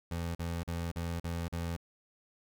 25% pulse tone bursts, 84.6 Hz, E2, 45 cents sharp, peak -30 dBFS, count 6, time 0.11-1.765 s, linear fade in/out 5 ms, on 240 ms, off 43 ms, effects none

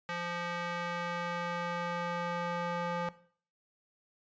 square tone with band-pass filter sweep, 173.5 Hz, F3, 11 cents flat, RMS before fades -36 dBFS, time 0.09-3.09 s, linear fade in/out 0 ms, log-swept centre 1700 to 1000 Hz, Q 1, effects noise-tail reverb RT60 0.5 s tail -17 dB re dry + resampled to 16000 Hz

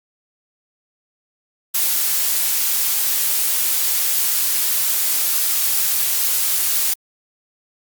blue noise, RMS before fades -18 dBFS, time 1.74-6.94 s, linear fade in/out 10 ms, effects Opus 48 kbps

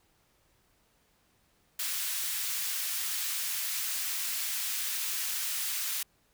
white high-pass noise, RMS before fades -33 dBFS, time 1.79-6.03 s, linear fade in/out 5 ms, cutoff 1600 Hz, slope 12 dB/octave, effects pink hiss -69 dBFS RMS until 6.33 s

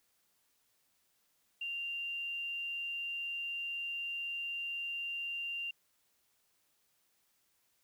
sine tone with quantisation, 2782 Hz, F7, 7 cents flat, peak -36 dBFS, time 1.61-5.71 s, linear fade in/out 5 ms, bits 11, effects white hiss -75 dBFS RMS until 7.83 s

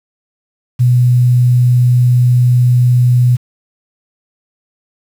sine tone with quantisation, 123.47 Hz, B2, in tune, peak -6 dBFS, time 0.79-3.37 s, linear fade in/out 20 ms, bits 6, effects none

